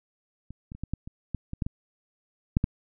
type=clicks; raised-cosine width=5 ms; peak=-28 / -27 / -30 / -20 / -16 / -27 / -17 / -21 / -15 / -18 / -8 / -11 dBFS; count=12; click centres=0.506 / 0.719 / 0.75 / 0.836 / 0.936 / 1.075 / 1.347 / 1.534 / 1.622 / 1.665 / 2.569 / 2.641 s; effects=none